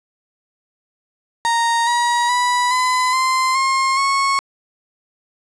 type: tone with pitch steps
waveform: 35% pulse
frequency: 930 / 956.1 / 983 / 1010.7 / 1039.1 / 1068.3 / 1098.3 Hz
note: A#5 / A#5 / B5 / B5 / C6 / C6 / C#6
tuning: -4 / +44 / -8 / +40 / -12 / +36 / -16 cents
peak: -13 dBFS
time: 1.45-4.39 s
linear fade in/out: 0 ms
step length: 420 ms
effects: resampled to 22050 Hz + 9-bit